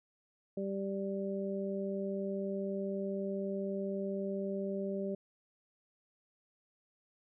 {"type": "harmonic tone", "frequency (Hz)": 196, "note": "G3", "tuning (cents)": 0, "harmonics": [1, 2, 3], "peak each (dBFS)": [-37, -38, -40], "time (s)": [0.57, 5.15], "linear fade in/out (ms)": 5, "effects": []}